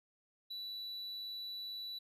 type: tone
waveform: triangle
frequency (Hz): 3951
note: B7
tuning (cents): 0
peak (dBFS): -40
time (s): 0.5-1.99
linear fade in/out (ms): 10
effects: resampled to 32000 Hz